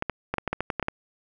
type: clicks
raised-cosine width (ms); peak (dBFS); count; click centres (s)
0.5; -11; 11; 0.024 / 0.097 / 0.34 / 0.383 / 0.477 / 0.53 / 0.606 / 0.702 / 0.797 / 0.827 / 0.884
effects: none